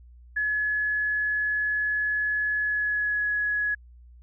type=tone with pitch glide; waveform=sine; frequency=1700 to 1683.4 Hz; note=G#6 to G#6; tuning=+40 to +23 cents; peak=-23 dBFS; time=0.36-3.75 s; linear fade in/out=10 ms; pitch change=-17 cents; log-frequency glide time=2.6-3.27 s; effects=added 60 Hz sine -47 dBFS peak until 4.22 s